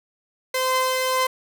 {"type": "tone pair together", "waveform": "sawtooth", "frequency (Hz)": [515.9, 1034], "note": ["C5", "C6"], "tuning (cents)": [-24, -21], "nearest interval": "octave", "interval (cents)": 1203, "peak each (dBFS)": -19, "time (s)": [0.54, 1.27], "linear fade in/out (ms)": 5, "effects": []}